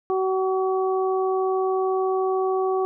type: harmonic tone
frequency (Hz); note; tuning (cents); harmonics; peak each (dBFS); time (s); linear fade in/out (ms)
377.8; F#4; +36; 1 / 2 / 3; -21 / -27 / -30; 0.1-2.85; 0
effects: none